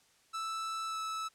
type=tone with pitch glide; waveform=45% pulse; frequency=1318.5 to 1307.1 Hz; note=E6 to E6; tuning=0 to -15 cents; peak=-35 dBFS; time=0.33-1.29 s; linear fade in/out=20 ms; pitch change=-15 cents; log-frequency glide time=0.87-0.98 s; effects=white hiss -67 dBFS RMS until 1.34 s + low-pass 9000 Hz 12 dB/octave

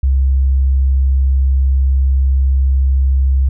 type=tone; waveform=sine; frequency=66.7 Hz; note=C2; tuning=34 cents sharp; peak=-9 dBFS; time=0.03-3.49 s; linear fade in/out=5 ms; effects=none

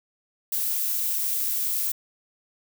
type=noise; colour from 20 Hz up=violet; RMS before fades=-26 dBFS; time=0.52-1.92 s; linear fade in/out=5 ms; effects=none

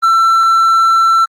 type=tone; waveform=triangle; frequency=1341 Hz; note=E6; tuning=29 cents sharp; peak=-5 dBFS; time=0.02-1.26 s; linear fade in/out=20 ms; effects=Opus 24 kbps

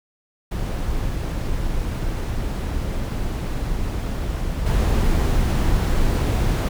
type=noise with level steps; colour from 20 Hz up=brown; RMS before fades=-24 / -18 dBFS; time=0.51-6.69 s; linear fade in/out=10 ms; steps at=4.66 s; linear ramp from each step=5 ms; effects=none

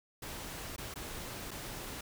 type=noise with dropouts; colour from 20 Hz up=pink; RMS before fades=-43 dBFS; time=0.22-2.01 s; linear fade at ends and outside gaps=5 ms; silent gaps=0.763-0.78 / 0.941-0.957 / 1.509-1.513 s; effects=none

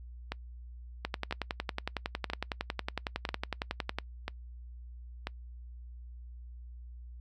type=two click trains; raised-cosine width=0.3 ms; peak=-18 / -16 dBFS; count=6 / 33; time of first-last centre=0.32-5.27 / 1.05-3.986 s; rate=1.01 / 10.9 Hz; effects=noise-tail reverb RT60 0.1 s tail -25 dB re dry + added 60 Hz sine -44 dBFS peak until 7.2 s

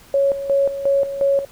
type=tone with tremolo; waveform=sine; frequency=554.4 Hz; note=C#5; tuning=in tune; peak=-13 dBFS; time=0.14-1.45 s; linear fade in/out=2 ms; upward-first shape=square; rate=2.8 Hz; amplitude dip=70%; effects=pink hiss -47 dBFS RMS until 1.51 s

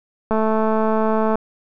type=click train; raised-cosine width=1 ms; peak=-7 dBFS; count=230; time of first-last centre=0.31-1.356 s; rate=219 Hz; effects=none

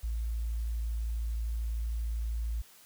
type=tone; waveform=sine; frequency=56.4 Hz; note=A1; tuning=44 cents sharp; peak=-30 dBFS; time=0.03-2.62 s; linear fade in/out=10 ms; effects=white hiss -57 dBFS RMS until 2.85 s

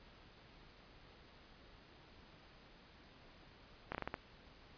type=slowing click train; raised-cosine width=0.5 ms; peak=-24 dBFS; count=6; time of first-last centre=3.92-4.142 s; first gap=27 ms; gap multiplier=1.25; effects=pink hiss -61 dBFS RMS until 4.77 s + resampled to 11025 Hz

